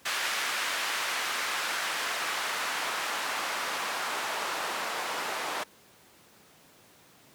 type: noise with band-pass filter sweep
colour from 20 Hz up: white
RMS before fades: -32 dBFS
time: 0.05-5.64 s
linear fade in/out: 10 ms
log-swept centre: 1700 to 860 Hz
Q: 0.93
effects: pink hiss -57 dBFS RMS until 7.34 s + high-pass 150 Hz 12 dB/octave